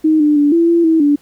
sine tone with pitch steps, 312.9 / 298.1 / 290.6 / 335.7 / 338.8 / 323.1 / 289.8 Hz, D#4 / D4 / D4 / E4 / E4 / E4 / D4, +10 / +26 / -18 / +32 / +48 / -35 / -23 cents, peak -8 dBFS, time 0.04-1.16 s, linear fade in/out 10 ms, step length 160 ms, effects pink hiss -51 dBFS RMS until 1.21 s

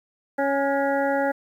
harmonic tone with a mistuned harmonic, 277.2 Hz, C#4, in tune, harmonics 1 / 2 / 3 / 5 / 6 / 7, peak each -27 / -23 / -26 / -32 / -32 / -35 dBFS, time 0.38-1.32 s, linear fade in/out 10 ms, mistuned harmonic 5, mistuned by +43 cents, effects 9-bit

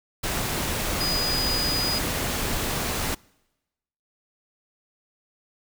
sine tone in noise, 4950 Hz, D#8, 10 cents flat, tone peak -25 dBFS, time 1-1.99 s, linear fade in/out 10 ms, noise pink, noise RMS -27 dBFS, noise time 0.23-3.15 s, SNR -1 dB, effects noise-tail reverb RT60 1.0 s tail -26 dB re dry

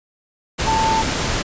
sine tone in noise, 888 Hz, A5, 16 cents sharp, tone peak -16 dBFS, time 0.66-1.03 s, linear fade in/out 20 ms, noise pink, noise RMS -21 dBFS, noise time 0.58-1.43 s, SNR +2 dB, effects resampled to 16000 Hz

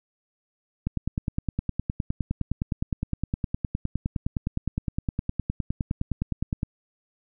click train, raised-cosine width 5 ms, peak -13 dBFS, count 57, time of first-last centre 0.87-6.631 s, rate 9.72 Hz, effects none

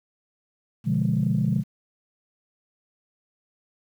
sine chord, B diminished seventh, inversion none, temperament equal, 123.47 / 146.83 / 174.61 / 207.7 Hz, B2 / D3 / F3 / Ab3, 0 / 0 / 0 / 0 cents, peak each -25 dBFS, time 0.84-1.64 s, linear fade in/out 50 ms, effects tanh soft clip ceiling -12 dBFS + 9-bit

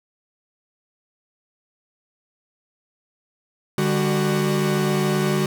45% pulse tone cluster, 148.5 / 199.7 / 371.8 Hz, D3 / G3 / F#4, +20 / +32 / +8 cents, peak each -23 dBFS, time 3.78-5.46 s, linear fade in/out 2 ms, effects none

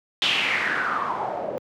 white noise with low-pass filter sweep, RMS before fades -25 dBFS, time 0.22-1.58 s, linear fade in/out 0 ms, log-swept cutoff 3400 to 530 Hz, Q 5.1, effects high-pass 150 Hz 12 dB/octave

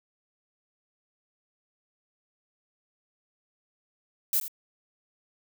violet noise with echo, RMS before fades -25 dBFS, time 4.33-4.4 s, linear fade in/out 2 ms, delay 81 ms, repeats 1, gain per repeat -12 dB, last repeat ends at 4.481 s, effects none

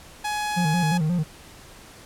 sawtooth tone, 840 Hz, G#5, 19 cents sharp, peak -21 dBFS, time 0.24-0.98 s, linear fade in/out 10 ms
triangle tone with vibrato, 165.7 Hz, E3, 9 cents sharp, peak -18 dBFS, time 0.56-1.24 s, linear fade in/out 20 ms, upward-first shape square, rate 5.6 Hz, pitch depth 110 cents each way
effects pink hiss -46 dBFS RMS until 2.05 s + low-pass 12000 Hz 12 dB/octave

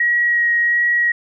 sine tone with vibrato, 1900 Hz, A#6, 33 cents sharp, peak -13 dBFS, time 0-1.12 s, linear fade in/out 5 ms, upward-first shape sine, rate 1.4 Hz, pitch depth 11 cents each way, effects none

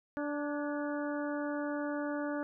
harmonic tone with a mistuned harmonic, 292.3 Hz, D4, 8 cents flat, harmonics 1 / 2 / 3 / 4 / 5 / 6, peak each -35 / -38 / -45 / -46 / -44 / -49 dBFS, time 0.17-2.43 s, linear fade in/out 0 ms, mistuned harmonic 6, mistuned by -54 cents, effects none

